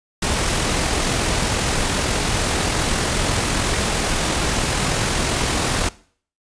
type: noise with amplitude modulation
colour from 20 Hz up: pink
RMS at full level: -19 dBFS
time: 0.22-5.89 s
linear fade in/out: 5 ms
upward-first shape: sine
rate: 42.4 Hz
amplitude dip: 25%
effects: noise-tail reverb RT60 0.5 s tail -20 dB re dry + resampled to 22050 Hz